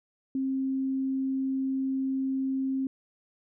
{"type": "tone", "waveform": "sine", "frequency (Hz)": 266.3, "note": "C4", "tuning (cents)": 31, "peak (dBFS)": -26, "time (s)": [0.35, 2.87], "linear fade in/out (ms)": 2, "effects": []}